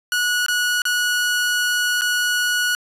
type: tone with dropouts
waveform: sawtooth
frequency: 1463 Hz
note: F#6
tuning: 20 cents flat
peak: -14 dBFS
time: 0.12-2.75 s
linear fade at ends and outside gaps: 1 ms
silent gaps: 0.463-0.483 / 0.819-0.853 / 2.011-2.018 s
effects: resampled to 32000 Hz